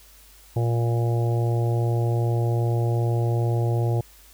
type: harmonic tone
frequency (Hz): 117.5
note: A#2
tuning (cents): +14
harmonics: 1 / 3 / 4 / 5 / 6 / 7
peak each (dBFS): -20 / -30 / -33 / -36 / -36 / -37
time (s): 0.56-4.01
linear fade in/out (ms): 5
effects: added 50 Hz sine -52 dBFS peak until 4.33 s + white hiss -52 dBFS RMS until 4.33 s